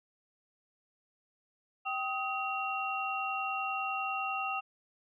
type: tone cluster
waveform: sine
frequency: 776 / 1259 / 2745 Hz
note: G5 / D#6 / F7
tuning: -18 / +20 / -31 cents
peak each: -36 / -36 / -36 dBFS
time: 1.85-4.61 s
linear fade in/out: 20 ms
effects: none